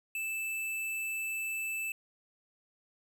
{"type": "tone", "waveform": "square", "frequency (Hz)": 2637, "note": "E7", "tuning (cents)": 0, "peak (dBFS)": -34, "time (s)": [0.15, 1.92], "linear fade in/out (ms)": 2, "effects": []}